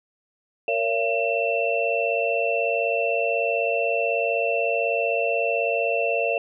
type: tone cluster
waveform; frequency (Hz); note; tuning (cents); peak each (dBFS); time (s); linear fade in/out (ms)
sine; 463.4 / 562 / 678 / 2689; A#4 / C#5 / E5 / E7; -10 / +24 / +49 / +34; -26; 0.68-6.38; 2
effects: none